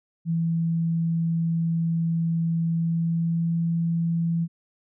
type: tone with pitch glide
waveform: sine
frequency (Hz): 165.7 to 167.24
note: E3 to E3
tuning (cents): +9 to +25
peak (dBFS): -21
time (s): 0.25-4.48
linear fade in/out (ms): 50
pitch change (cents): +16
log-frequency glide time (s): 2.67-3.55
effects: none

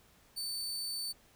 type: tone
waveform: sawtooth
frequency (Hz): 4534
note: C#8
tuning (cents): +38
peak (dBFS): -33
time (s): 0.36-1.13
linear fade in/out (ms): 20
effects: pink hiss -64 dBFS RMS until 1.35 s

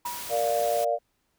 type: noise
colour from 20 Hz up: white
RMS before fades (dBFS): -37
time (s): 0.05-0.85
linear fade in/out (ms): 10
type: tone with exponential decay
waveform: sine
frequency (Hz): 966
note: B5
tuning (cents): -39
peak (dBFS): -28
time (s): 0.05-0.44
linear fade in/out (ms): 5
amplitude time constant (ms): 84
type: chord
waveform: sine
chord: Bb major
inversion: none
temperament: equal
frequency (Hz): 466.2 / 587.3 / 698.5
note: Bb4 / D5 / F5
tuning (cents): 0 / 0 / 0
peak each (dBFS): -30 / -26 / -26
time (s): 0.29-0.99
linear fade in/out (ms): 50
effects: pink hiss -73 dBFS RMS until 1.38 s

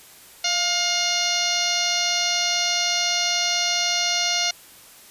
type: harmonic tone with a mistuned harmonic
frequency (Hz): 711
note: F5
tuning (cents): +31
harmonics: 1 / 2 / 3 / 4 / 5 / 6 / 7 / 8 / 9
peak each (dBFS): -30 / -32 / -28 / -28 / -29 / -26 / -32 / -27 / -31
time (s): 0.44-4.51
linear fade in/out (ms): 5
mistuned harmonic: 1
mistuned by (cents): -39
effects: white hiss -47 dBFS RMS until 5.1 s + resampled to 32000 Hz

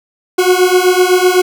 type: beating tone pair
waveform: 40% pulse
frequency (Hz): 361.3 / 369.2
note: F#4 / F#4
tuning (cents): -41 / -4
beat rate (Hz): 7.9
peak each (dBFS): -10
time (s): 0.38-1.42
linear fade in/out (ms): 10
effects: none

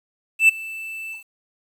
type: tone with ADSR envelope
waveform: triangle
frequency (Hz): 2648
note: E7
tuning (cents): +7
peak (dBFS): -6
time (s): 0.39-1.24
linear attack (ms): 97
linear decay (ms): 12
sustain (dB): -22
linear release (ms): 120
effects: 8-bit

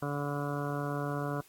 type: harmonic tone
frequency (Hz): 144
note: D3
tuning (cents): -34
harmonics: 1 / 2 / 3 / 4 / 5 / 7 / 8 / 9 / 10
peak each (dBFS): -35 / -38 / -40 / -41 / -42 / -43 / -44 / -45 / -45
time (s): 0.02-1.41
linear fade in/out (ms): 5
effects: white hiss -60 dBFS RMS until 1.48 s + AAC 64 kbps

